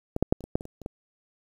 clicks, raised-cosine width 2 ms, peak -14 / -8 / -6 / -29 / -24 / -9 / -24 / -27 / -29 / -19 dBFS, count 10, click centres 0.164 / 0.226 / 0.325 / 0.407 / 0.44 / 0.555 / 0.609 / 0.654 / 0.817 / 0.861 s, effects 8-bit

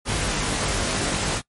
pink noise with comb filter, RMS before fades -24 dBFS, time 0.05-1.42 s, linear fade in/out 50 ms, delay 20 ms, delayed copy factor +0.8, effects noise-tail reverb RT60 0.1 s tail -22 dB re dry + MP3 48 kbps

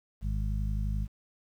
harmonic tone, 51.6 Hz, G#1, 10 cents flat, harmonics 1 / 2 / 3 / 4, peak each -29 / -35 / -39 / -41 dBFS, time 0.21-1.08 s, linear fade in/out 50 ms, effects 10-bit

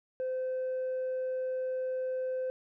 triangle tone with tanh clipping, 515 Hz, C5, 28 cents flat, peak -31 dBFS, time 0.2-2.5 s, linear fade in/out 0 ms, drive 6 dB, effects none

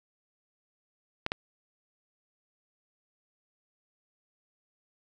clicks, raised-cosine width 0.3 ms, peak -13 dBFS, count 2, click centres 1.264 / 1.319 s, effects none

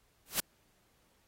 white noise with exponential growth, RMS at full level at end -26 dBFS, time 0.26-0.4 s, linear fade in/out 1 ms, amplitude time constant 29 ms, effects pink hiss -71 dBFS RMS until 1.27 s + AAC 48 kbps

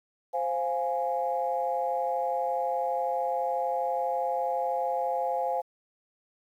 sine chord, F minor, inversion second, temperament equal, 523.3 / 698.5 / 830.6 Hz, C5 / F5 / Ab5, 0 / 0 / 0 cents, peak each -30 dBFS, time 0.33-5.62 s, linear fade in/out 20 ms, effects tanh soft clip ceiling -16 dBFS + 10-bit

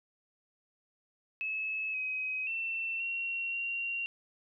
sine tone with pitch steps, 2590 / 2530 / 2688 / 2737 / 2757 Hz, E7 / D#7 / E7 / F7 / F7, -31 / +28 / +33 / -36 / -23 cents, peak -32 dBFS, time 1.41-4.06 s, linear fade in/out 0 ms, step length 530 ms, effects none

